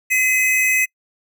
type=tone pair together; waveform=square; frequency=2032 / 2544 Hz; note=B6 / D#7; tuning=+49 / +38 cents; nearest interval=major third; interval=389 cents; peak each=-18 dBFS; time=0.1-0.86 s; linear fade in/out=20 ms; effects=noise-tail reverb RT60 0.1 s tail -26 dB re dry